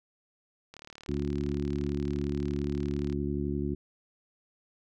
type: click train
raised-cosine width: 0.2 ms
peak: -29 dBFS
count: 90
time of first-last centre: 0.74-3.126 s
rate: 37.3 Hz
type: harmonic tone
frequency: 71.6 Hz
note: D2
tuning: 43 cents flat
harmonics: 1 / 2 / 3 / 4 / 5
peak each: -35 / -35 / -35 / -35 / -35 dBFS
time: 1.08-3.75 s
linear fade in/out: 10 ms
effects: none